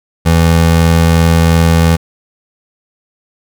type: tone pair together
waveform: square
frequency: 82.8 / 165.6 Hz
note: E2 / E3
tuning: +8 / +8 cents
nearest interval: octave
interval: 1200 cents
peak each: -10 dBFS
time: 0.25-1.97 s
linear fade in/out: 20 ms
effects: none